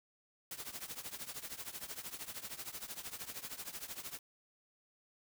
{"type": "noise with tremolo", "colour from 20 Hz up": "white", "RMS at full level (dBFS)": -42, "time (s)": [0.51, 4.19], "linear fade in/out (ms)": 2, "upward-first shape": "triangle", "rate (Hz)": 13, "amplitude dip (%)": 90, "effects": []}